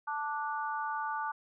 harmonic tone, 293.7 Hz, D4, in tune, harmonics 3 / 4 / 5, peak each -35 / -37 / -39 dBFS, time 0.07-1.32 s, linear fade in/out 10 ms, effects none

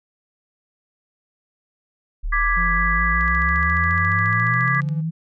sine exponential sweep, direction up, 35.89 to 165.6 Hz, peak -21 dBFS, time 2.23-5.11 s, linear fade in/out 20 ms
sine chord, G# diminished, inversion second, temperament equal, 1174.7 / 1661.2 / 1975.5 Hz, D6 / G#6 / B6, 0 / 0 / 0 cents, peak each -22 / -22 / -22 dBFS, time 2.32-4.81 s, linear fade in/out 10 ms
triangle tone with vibrato, 170 Hz, F3, 46 cents flat, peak -26 dBFS, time 2.56-5.02 s, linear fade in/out 20 ms, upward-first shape square, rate 4.5 Hz, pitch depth 13 cents each way
click train, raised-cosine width 0.2 ms, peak -26 dBFS, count 25, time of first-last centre 3.21-4.888 s, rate 14.3 Hz
effects none

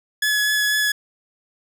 sawtooth tone with vibrato, 1700 Hz, G#6, 40 cents sharp, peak -14 dBFS, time 0.22-0.92 s, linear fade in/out 5 ms, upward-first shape triangle, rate 4.1 Hz, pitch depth 13 cents each way, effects none

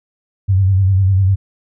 sine tone with vibrato, 95.7 Hz, G2, 41 cents flat, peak -9 dBFS, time 0.48-1.36 s, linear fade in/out 20 ms, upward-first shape sine, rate 10 Hz, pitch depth 63 cents each way, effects none

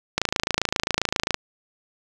click train, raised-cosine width 0.2 ms, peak -3 dBFS, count 33, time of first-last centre 0.18-1.344 s, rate 27.5 Hz, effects none

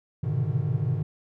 triangle tone cluster, 104.1 / 122.9 / 128.9 / 144.1 / 155.7 Hz, G#2 / B2 / C3 / D3 / D#3, +5 / -8 / -26 / -33 / +2 cents, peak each -28 dBFS, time 0.23-1.03 s, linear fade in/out 10 ms, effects none

